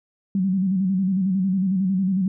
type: tone with vibrato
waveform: sine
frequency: 189.4 Hz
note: F#3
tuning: 41 cents sharp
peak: -18 dBFS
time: 0.35-2.28 s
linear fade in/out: 2 ms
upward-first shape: square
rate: 11 Hz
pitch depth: 63 cents each way
effects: none